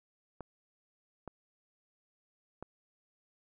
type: clicks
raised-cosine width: 1 ms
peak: -28 dBFS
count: 3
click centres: 0.407 / 1.277 / 2.626 s
effects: none